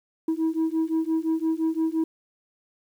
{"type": "beating tone pair", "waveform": "sine", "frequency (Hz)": [319.4, 325.2], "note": ["D#4", "E4"], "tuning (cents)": [45, -23], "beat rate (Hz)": 5.8, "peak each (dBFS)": -23, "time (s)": [0.28, 2.04], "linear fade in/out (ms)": 5, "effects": ["tanh soft clip ceiling -19 dBFS", "9-bit"]}